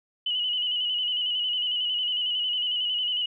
sine tone with vibrato, 2960 Hz, F#7, in tune, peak -24 dBFS, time 0.26-3.26 s, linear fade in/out 5 ms, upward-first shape square, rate 11 Hz, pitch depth 38 cents each way, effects none

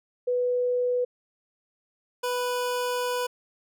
sine / 25% pulse tone pair in turn, 493.9 / 493.9 Hz, B4 / B4, 0 / 0 cents, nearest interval unison, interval 0 cents, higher neither, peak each -22 dBFS, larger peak neither, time 0.27-1.05 / 2.23-3.27 s, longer second, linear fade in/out 10 ms, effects none

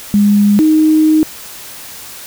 sine tone pair in turn, 204.9 / 311.6 Hz, G#3 / D#4, -23 / +3 cents, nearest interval perfect fifth, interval 726 cents, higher second, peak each -6 dBFS, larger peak neither, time 0.14-0.59 / 0.59-1.23 s, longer second, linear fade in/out 0 ms, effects white hiss -31 dBFS RMS until 2.26 s

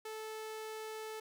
sawtooth tone, 436.7 Hz, A4, 13 cents flat, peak -38 dBFS, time 0.05-1.2 s, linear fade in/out 5 ms, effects none

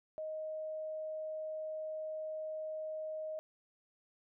sine tone, 625 Hz, D#5, 8 cents sharp, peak -38 dBFS, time 0.18-3.39 s, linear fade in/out 0 ms, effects none

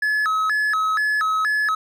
triangle tone with vibrato, 1480 Hz, F#6, in tune, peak -16 dBFS, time 0.02-1.75 s, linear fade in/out 5 ms, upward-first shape square, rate 2.1 Hz, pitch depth 250 cents each way, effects none

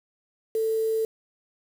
sine tone with quantisation, 443.8 Hz, A4, 15 cents sharp, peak -22 dBFS, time 0.55-1.05 s, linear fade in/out 2 ms, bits 7, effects none

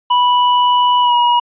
square tone with pitch glide, 984 to 963.7 Hz, B5 to B5, -7 to -43 cents, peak -10 dBFS, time 0.1-1.4 s, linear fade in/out 10 ms, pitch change -36 cents, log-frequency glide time 1.01-1.14 s, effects resampled to 8000 Hz

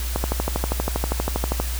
click train, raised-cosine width 1 ms, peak -8 dBFS, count 19, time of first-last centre 0.16-1.6 s, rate 12.5 Hz, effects added 60 Hz sine -24 dBFS peak until 1.79 s + white hiss -33 dBFS RMS until 1.79 s

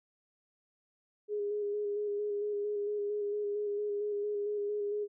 sine tone with vibrato, 412.9 Hz, G#4, 10 cents flat, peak -31 dBFS, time 1.28-5.08 s, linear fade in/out 50 ms, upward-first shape square, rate 4.4 Hz, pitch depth 19 cents each way, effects none

